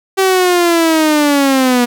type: linear sweep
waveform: sawtooth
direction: down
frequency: 387 to 239.8 Hz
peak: -5 dBFS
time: 0.17-1.86 s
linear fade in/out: 20 ms
effects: none